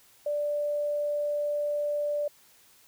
sine tone, 587.3 Hz, D5, in tune, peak -26 dBFS, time 0.26-2.28 s, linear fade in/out 5 ms, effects white hiss -59 dBFS RMS until 2.87 s

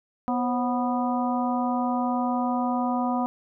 harmonic tone with a mistuned harmonic, 246.1 Hz, B3, 6 cents flat, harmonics 1 / 2 / 3 / 4 / 5, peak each -25 / -35 / -28 / -31 / -35 dBFS, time 0.28-3.26 s, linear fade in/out 0 ms, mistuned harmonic 2, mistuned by +130 cents, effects none

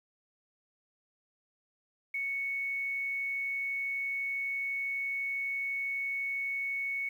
sine tone with quantisation, 2217 Hz, C#7, in tune, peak -31 dBFS, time 2.14-7.09 s, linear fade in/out 5 ms, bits 10, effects none

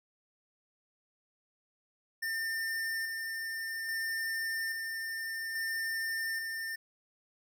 square tone with tremolo, 1803 Hz, A6, 42 cents sharp, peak -33 dBFS, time 2.22-6.76 s, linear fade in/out 10 ms, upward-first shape square, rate 0.6 Hz, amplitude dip 30%, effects none

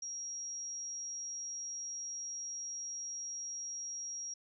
sine tone, 5650 Hz, F8, 19 cents sharp, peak -39 dBFS, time 0.02-4.34 s, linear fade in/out 5 ms, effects none

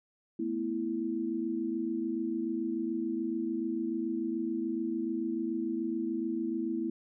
sine chord, A suspended second, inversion none, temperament equal, 220 / 246.9 / 329.6 Hz, A3 / B3 / E4, 0 / 0 / 0 cents, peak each -37 / -36 / -32 dBFS, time 0.39-6.9 s, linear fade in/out 5 ms, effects none

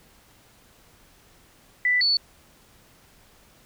sine tone pair in turn, 1983 / 4452 Hz, B6 / C#8, +7 / +7 cents, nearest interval octave + major second, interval 1400 cents, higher second, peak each -18 dBFS, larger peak neither, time 1.85-2.01 / 2.01-2.17 s, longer neither, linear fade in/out 2 ms, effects pink hiss -56 dBFS RMS until 3.65 s

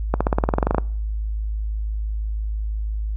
accelerating click train, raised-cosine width 1 ms, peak -4 dBFS, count 14, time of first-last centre 0.14-0.782 s, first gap 66 ms, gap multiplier 0.95, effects noise-tail reverb RT60 0.6 s tail -25 dB re dry + added 53 Hz sine -22 dBFS peak until 3.16 s

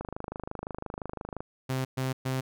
click train, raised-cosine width 1 ms, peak -21 dBFS, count 37, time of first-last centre 0.01-1.405 s, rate 25.8 Hz
sawtooth tone bursts, 130.8 Hz, C3, in tune, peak -24 dBFS, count 3, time 1.69-2.41 s, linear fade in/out 10 ms, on 160 ms, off 120 ms
effects none

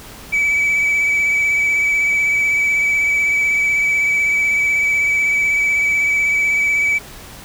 sine tone with vibrato, 2292 Hz, D7, 43 cents flat, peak -11 dBFS, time 0.32-6.99 s, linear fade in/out 20 ms, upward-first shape sine, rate 16 Hz, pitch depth 20 cents each way, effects tanh soft clip ceiling -12 dBFS + pink hiss -37 dBFS RMS until 7.44 s

